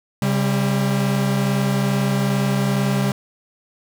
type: tone pair together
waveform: 45% pulse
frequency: 135.5 / 197.87 Hz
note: C#3 / G3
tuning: -39 / +16 cents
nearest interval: perfect fifth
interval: 655 cents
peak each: -20 dBFS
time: 0.22-3.12 s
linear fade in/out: 2 ms
effects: none